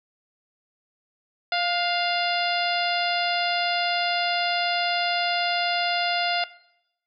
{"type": "harmonic tone with a mistuned harmonic", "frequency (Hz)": 698, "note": "F5", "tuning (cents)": -1, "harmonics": [1, 2, 3, 4, 5, 6, 7], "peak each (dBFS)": [-25, -28, -30, -31, -32, -33, -33], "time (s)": [1.52, 6.44], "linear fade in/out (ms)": 2, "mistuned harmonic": 2, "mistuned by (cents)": 38, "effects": ["noise-tail reverb RT60 0.8 s tail -19 dB re dry"]}